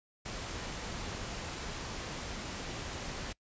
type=noise; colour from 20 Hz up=pink; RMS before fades=-40 dBFS; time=0.25-3.33 s; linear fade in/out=10 ms; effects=noise-tail reverb RT60 0.1 s tail -23 dB re dry + resampled to 16000 Hz